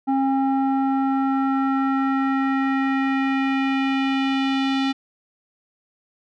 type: tone with low-pass filter sweep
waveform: square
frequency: 269.5 Hz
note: C#4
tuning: 49 cents flat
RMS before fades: -21 dBFS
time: 0.07-4.93 s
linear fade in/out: 20 ms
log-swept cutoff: 820 to 3600 Hz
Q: 2.2
effects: none